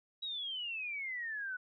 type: exponential sweep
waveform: sine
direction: down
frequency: 3892 to 1470 Hz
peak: -37 dBFS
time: 0.22-1.57 s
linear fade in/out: 10 ms
effects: none